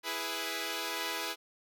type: chord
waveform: 5% pulse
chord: E major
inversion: none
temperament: equal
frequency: 329.6 / 415.3 / 493.9 Hz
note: E4 / G#4 / B4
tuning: 0 / 0 / 0 cents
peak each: -27 dBFS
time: 0.03-1.36 s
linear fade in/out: 50 ms
effects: none